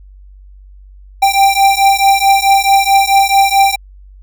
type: beating tone pair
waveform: square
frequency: 784 / 788.6 Hz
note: G5 / G5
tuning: 0 / +10 cents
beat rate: 4.6 Hz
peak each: -11 dBFS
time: 1.22-3.76 s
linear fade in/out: 10 ms
effects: added 48 Hz sine -35 dBFS peak until 4.22 s